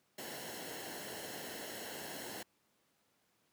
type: noise with comb filter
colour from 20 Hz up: pink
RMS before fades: -45 dBFS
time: 0.18-2.43 s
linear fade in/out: 5 ms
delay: 0.83 ms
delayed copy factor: -0.65
effects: pink hiss -75 dBFS RMS until 3.52 s + high-pass 150 Hz 12 dB/octave